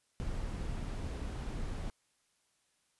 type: noise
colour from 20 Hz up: brown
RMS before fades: -38 dBFS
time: 0.2-1.9 s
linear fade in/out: 0 ms
effects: white hiss -75 dBFS RMS until 2.99 s + resampled to 24000 Hz